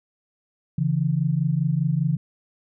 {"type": "tone pair together", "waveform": "sine", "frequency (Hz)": [140, 165], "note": ["C#3", "E3"], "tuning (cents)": [18, 2], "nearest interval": "minor third", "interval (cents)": 284, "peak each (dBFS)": -22, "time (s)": [0.78, 2.17], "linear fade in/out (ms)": 5, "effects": []}